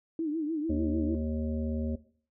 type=tone with vibrato; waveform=sine; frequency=311.6 Hz; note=D#4; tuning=3 cents sharp; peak=-28 dBFS; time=0.19-1.15 s; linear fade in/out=2 ms; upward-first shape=sine; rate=6.7 Hz; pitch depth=110 cents each way
type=harmonic tone; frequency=77.78 Hz; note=D#2; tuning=in tune; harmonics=1 / 3 / 5 / 7 / 8; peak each=-32 / -32 / -43 / -39 / -48 dBFS; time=0.69-1.96 s; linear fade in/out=10 ms
effects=noise-tail reverb RT60 0.5 s tail -18 dB re dry